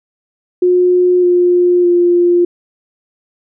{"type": "tone with pitch steps", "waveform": "sine", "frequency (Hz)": [360, 355, 350.2], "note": ["F#4", "F4", "F4"], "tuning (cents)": [-47, 28, 5], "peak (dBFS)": -7, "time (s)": [0.62, 2.45], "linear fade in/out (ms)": 5, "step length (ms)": 610, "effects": []}